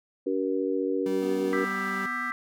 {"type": "harmonic tone", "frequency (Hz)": 94.9, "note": "F#2", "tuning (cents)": 44, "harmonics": [3, 4, 5], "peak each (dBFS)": [-29, -29, -29], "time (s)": [0.26, 1.65], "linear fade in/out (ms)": 10}
{"type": "tone", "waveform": "30% pulse", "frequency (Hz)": 193.3, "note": "G3", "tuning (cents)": -24, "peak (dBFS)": -31, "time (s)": [1.06, 2.06], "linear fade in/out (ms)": 2}
{"type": "tone with vibrato", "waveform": "square", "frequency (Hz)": 247.5, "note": "B3", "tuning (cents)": 4, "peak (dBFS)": -39, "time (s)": [1.22, 2.31], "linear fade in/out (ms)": 5, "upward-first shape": "triangle", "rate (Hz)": 11, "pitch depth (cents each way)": 10}
{"type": "chord", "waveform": "sine", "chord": "E minor seventh", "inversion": "third", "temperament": "just", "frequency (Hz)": [1186.7, 1318.5, 1582.2, 1977.8], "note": ["D6", "E6", "G6", "B6"], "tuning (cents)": [18, 0, 16, 2], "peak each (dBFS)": [-34, -36, -35, -32], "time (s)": [1.53, 2.32], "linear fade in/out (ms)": 0}
{"effects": []}